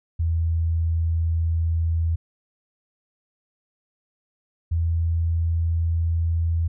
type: tone pair in turn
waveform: sine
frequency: 82.41 / 83.13 Hz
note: E2 / E2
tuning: 0 / +15 cents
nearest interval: unison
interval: 15 cents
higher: second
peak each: -19 dBFS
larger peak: neither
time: 0.19-2.16 / 4.71-6.68 s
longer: neither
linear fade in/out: 10 ms
effects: none